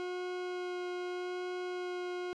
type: tone with vibrato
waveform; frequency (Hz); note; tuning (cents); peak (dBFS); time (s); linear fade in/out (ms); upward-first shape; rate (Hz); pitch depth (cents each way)
40% pulse; 360.5; F#4; -45; -35; 0-2.33; 0; sine; 0.82; 8
effects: low-pass 4000 Hz 12 dB/octave